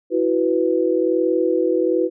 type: chord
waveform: sine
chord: E suspended second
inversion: none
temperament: just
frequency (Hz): 329.6 / 370.8 / 494.4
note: E4 / F#4 / B4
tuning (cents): 0 / +4 / +2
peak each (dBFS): -20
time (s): 0.1-2.1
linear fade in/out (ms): 50
effects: none